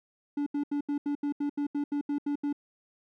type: tone bursts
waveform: triangle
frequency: 288.6 Hz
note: D4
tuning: 30 cents flat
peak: -25 dBFS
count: 13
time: 0.37-2.528 s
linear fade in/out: 5 ms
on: 94 ms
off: 78 ms
effects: none